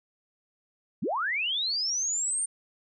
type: linear sweep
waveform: sine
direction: up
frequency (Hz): 129.1 to 8980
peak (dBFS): -26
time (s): 1.02-2.46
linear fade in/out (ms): 10
effects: none